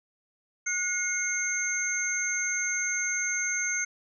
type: tone cluster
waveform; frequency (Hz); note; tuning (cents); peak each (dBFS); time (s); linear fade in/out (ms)
sine; 1450 / 2153 / 6320; F#6 / C7 / G8; -35 / +49 / +13; -33 / -31 / -29; 0.66-3.85; 10
effects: none